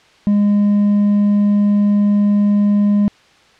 sine tone with hard clipping, 205 Hz, G#3, 22 cents flat, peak -11 dBFS, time 0.27-3.08 s, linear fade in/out 0 ms, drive 2 dB, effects white hiss -49 dBFS RMS until 3.59 s + low-pass 4000 Hz 12 dB/octave

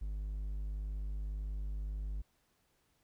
triangle tone, 50.9 Hz, G#1, 34 cents flat, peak -34 dBFS, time 0.01-2.22 s, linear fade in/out 10 ms, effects pink hiss -75 dBFS RMS until 3.03 s

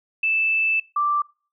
sine tone pair in turn, 2637 / 1174.6 Hz, E7 / D6, 0 / 0 cents, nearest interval octave + major second, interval 1400 cents, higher first, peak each -18 dBFS, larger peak neither, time 0.23-0.8 / 0.96-1.22 s, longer first, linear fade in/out 5 ms, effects noise-tail reverb RT60 0.4 s tail -25 dB re dry

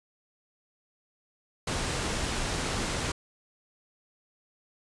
pink low-pass noise, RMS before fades -31 dBFS, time 1.67-3.12 s, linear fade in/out 5 ms, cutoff 9400 Hz, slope 24 dB/octave, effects resampled to 24000 Hz

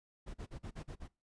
brown noise bursts, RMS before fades -44 dBFS, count 7, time 0.26-1.081 s, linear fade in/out 20 ms, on 83 ms, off 40 ms, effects noise-tail reverb RT60 0.3 s tail -23 dB re dry + resampled to 22050 Hz

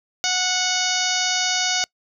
harmonic tone with a mistuned harmonic, 735 Hz, F#5, 12 cents flat, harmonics 1 / 2 / 3 / 4 / 5 / 6 / 7 / 8 / 9, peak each -28 / -28 / -28 / -28 / -28 / -28 / -28 / -28 / -28 dBFS, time 0.24-1.84 s, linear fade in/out 0 ms, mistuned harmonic 6, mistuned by +42 cents, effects noise-tail reverb RT60 0.1 s tail -26 dB re dry

